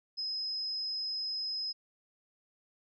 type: tone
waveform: sine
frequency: 5090 Hz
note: D#8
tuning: 39 cents sharp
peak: -33 dBFS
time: 0.17-1.73 s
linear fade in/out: 20 ms
effects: none